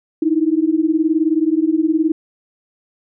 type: beating tone pair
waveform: sine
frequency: 308.3 / 327.3 Hz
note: D#4 / E4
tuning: -16 / -12 cents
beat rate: 19 Hz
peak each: -16 dBFS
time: 0.22-2.12 s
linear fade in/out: 5 ms
effects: none